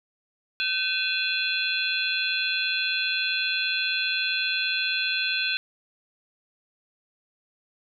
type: tone cluster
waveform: sine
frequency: 1528 / 2510 / 2685 / 3415 / 4106 Hz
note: G6 / D#7 / E7 / G#7 / C8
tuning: -45 / +15 / +31 / +48 / -33 cents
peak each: -30 dBFS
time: 0.6-5.57 s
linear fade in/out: 0 ms
effects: none